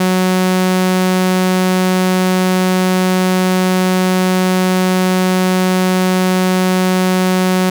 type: tone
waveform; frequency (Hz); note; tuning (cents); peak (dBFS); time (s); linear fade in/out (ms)
sawtooth; 184.8; F#3; -2; -7; 0-7.7; 5
effects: none